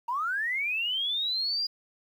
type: linear sweep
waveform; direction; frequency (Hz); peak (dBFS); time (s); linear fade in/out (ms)
triangle; up; 912 to 4882; -23; 0.08-1.67; 10
effects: tanh soft clip ceiling -25 dBFS + 10-bit